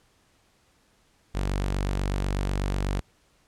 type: tone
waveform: sawtooth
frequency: 48.11 Hz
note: G1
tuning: 32 cents flat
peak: -21 dBFS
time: 1.34-3.01 s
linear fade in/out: 20 ms
effects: pink hiss -64 dBFS RMS until 3.47 s + low-pass 10000 Hz 12 dB/octave